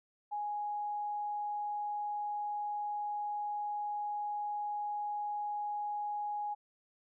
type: tone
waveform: sine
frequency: 830.6 Hz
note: G#5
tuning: in tune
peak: -34 dBFS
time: 0.31-6.55 s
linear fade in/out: 20 ms
effects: none